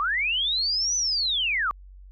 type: linear two-way sweep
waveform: sine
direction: up then down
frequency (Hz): 1116 to 6060 to 1116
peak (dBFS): -22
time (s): 0-1.71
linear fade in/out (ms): 0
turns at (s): 0.96
effects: added 47 Hz sine -43 dBFS peak until 2.11 s